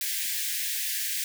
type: high-pass noise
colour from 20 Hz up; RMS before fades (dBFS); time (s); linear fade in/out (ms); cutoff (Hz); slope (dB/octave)
white; -30; 0.01-1.24; 2; 1600; 96
effects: none